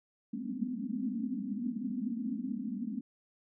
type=band-pass noise; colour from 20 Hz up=pink; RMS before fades=-36 dBFS; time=0.33-3.01 s; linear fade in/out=10 ms; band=200 to 270 Hz; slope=96 dB/octave; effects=none